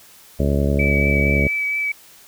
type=harmonic tone; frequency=70.6 Hz; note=C#2; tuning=32 cents sharp; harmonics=1 / 2 / 3 / 4 / 5 / 6 / 7 / 8 / 9; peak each=-19 / -22 / -23 / -27 / -30 / -27 / -32 / -27 / -31 dBFS; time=0.39-1.48 s; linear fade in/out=10 ms
type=tone with vibrato; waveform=sine; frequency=2295 Hz; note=D7; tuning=40 cents flat; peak=-19 dBFS; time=0.79-1.92 s; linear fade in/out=5 ms; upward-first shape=triangle; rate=4.3 Hz; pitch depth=17 cents each way
effects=white hiss -47 dBFS RMS until 2.27 s